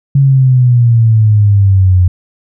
sine exponential sweep, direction down, 140 to 89 Hz, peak -4 dBFS, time 0.15-2.08 s, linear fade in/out 5 ms, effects none

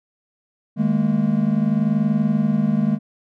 triangle chord, D# suspended fourth, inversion none, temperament equal with one note detuned, 155.56 / 207.7 / 228.4 Hz, D#3 / G#3 / A#3, 0 / 0 / -35 cents, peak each -21 / -17 / -19 dBFS, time 0.76-2.99 s, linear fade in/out 50 ms, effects none

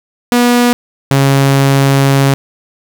sawtooth tone pair in turn, 242.5 / 137.44 Hz, B3 / C#3, -31 / -14 cents, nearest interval minor seventh, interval 983 cents, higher first, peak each -3 dBFS, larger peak neither, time 0.32-0.73 / 1.11-2.34 s, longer second, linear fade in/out 0 ms, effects 7-bit

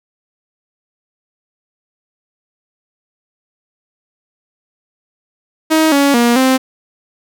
sawtooth tone with pitch steps, 316.5 / 281 / 237.8 / 261.1 Hz, D#4 / C#4 / A#3 / C4, +30 / +24 / +35 / -3 cents, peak -5 dBFS, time 5.7-6.58 s, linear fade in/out 20 ms, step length 220 ms, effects none

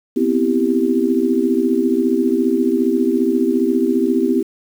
sine chord, C major seventh, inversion third, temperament equal, 246.9 / 261.6 / 329.6 / 392 Hz, B3 / C4 / E4 / G4, 0 / 0 / 0 / 0 cents, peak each -19 dBFS, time 0.16-4.43 s, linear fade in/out 10 ms, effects 7-bit

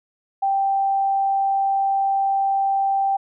sine tone, 784 Hz, G5, in tune, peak -17 dBFS, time 0.42-3.17 s, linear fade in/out 10 ms, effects none

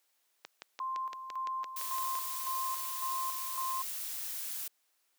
click train, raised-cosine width 0.2 ms, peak -25 dBFS, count 11, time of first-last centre 0.45-2.154 s, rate 5.87 Hz
sine tone with tremolo, 1049 Hz, C6, 4 cents sharp, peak -33 dBFS, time 0.8-3.82 s, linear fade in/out 2 ms, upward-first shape square, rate 1.8 Hz, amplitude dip 60%
blue noise, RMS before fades -39 dBFS, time 1.76-4.68 s, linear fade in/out 5 ms
effects white hiss -75 dBFS RMS until 5.18 s + high-pass 400 Hz 12 dB/octave

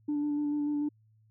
sine tone with vibrato, 293.7 Hz, D4, in tune, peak -26 dBFS, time 0.08-0.89 s, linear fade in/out 10 ms, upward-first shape square, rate 6.8 Hz, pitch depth 13 cents each way, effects tanh soft clip ceiling -25 dBFS + added 109 Hz sine -61 dBFS peak until 1.3 s

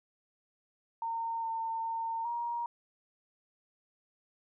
sine tone with pitch steps, 915 / 905 / 910 / 945 Hz, A#5 / A5 / A#5 / A#5, -32 / +48 / -42 / +23 cents, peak -32 dBFS, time 1.02-2.66 s, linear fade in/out 2 ms, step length 410 ms, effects none

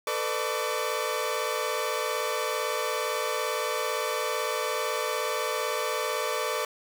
sawtooth tone cluster, 445.3 / 503 / 601 / 1146 Hz, A4 / B4 / D5 / D6, +21 / +32 / +40 / -43 cents, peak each -29 dBFS, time 0.07-6.65 s, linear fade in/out 2 ms, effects none

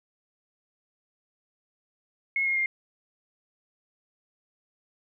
sine tone with pitch steps, 2172 / 2145 / 2117 Hz, C#7 / C7 / C7, -36 / +42 / +20 cents, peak -23 dBFS, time 2.36-2.66 s, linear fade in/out 2 ms, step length 100 ms, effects none

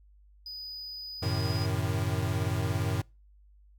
triangle tone, 4969 Hz, D#8, 3 cents flat, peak -37 dBFS, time 0.46-1.66 s, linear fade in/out 2 ms
square chord, F# diminished seventh, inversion none, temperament equal, 92.5 / 110 / 130.81 / 155.56 Hz, F#2 / A2 / C3 / Eb3, 0 / 0 / 0 / 0 cents, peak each -32 / -32 / -38 / -36 dBFS, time 1.22-3.02 s, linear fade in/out 10 ms
effects noise-tail reverb RT60 0.3 s tail -26 dB re dry + added 50 Hz sine -55 dBFS peak until 3.78 s

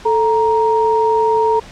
sine tone pair together, 440 / 935.8 Hz, A4 / A#5, 0 / +6 cents, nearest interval octave + minor second, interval 1306 cents, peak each -14 dBFS, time 0.05-1.6 s, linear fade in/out 10 ms, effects pink hiss -38 dBFS RMS until 1.71 s + low-pass 6000 Hz 12 dB/octave

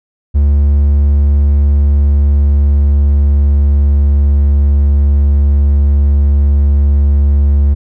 triangle tone with pitch glide, 71.7 to 71.12 Hz, D2 to C#2, -41 to +45 cents, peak -4 dBFS, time 0.34-7.75 s, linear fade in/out 20 ms, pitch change -14 cents, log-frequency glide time 0.88-4.5 s, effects none

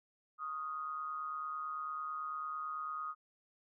sine tone with amplitude modulation, 1244.5 Hz, D#6, in tune, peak -35 dBFS, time 0.38-3.15 s, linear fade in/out 50 ms, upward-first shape sine, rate 149 Hz, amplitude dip 60%, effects none

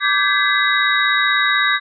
sine tone cluster, 1168 / 1564 / 1680 / 2014 / 3803 Hz, D6 / G6 / G#6 / B6 / A#7, -10 / -4 / +19 / +33 / +34 cents, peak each -20 dBFS, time 0-1.8 s, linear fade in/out 50 ms, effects none

